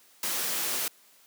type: noise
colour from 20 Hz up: white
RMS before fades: -30 dBFS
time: 0.23-0.88 s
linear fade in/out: 2 ms
effects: white hiss -59 dBFS RMS until 1.26 s + high-pass 200 Hz 12 dB/octave